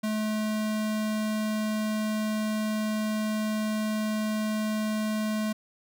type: tone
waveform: square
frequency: 215.2 Hz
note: A3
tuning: 38 cents flat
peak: -27 dBFS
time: 0.03-5.53 s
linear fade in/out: 10 ms
effects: none